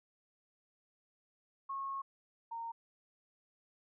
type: tone pair in turn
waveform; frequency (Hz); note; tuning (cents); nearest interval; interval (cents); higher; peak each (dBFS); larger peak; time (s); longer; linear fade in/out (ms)
sine; 1091 / 921.5; C#6 / A#5; -28 / -20; minor third; 292; first; -37 / -39; first; 1.69-2.02 / 2.51-2.72; first; 10
effects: none